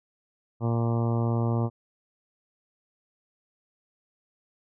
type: harmonic tone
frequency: 116.54 Hz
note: A#2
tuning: in tune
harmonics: 1 / 2 / 3 / 4 / 5 / 6 / 7 / 8 / 9 / 10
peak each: -24 / -30 / -34 / -36 / -38 / -40 / -41 / -42 / -43 / -44 dBFS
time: 0.6-1.7 s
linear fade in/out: 50 ms
effects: none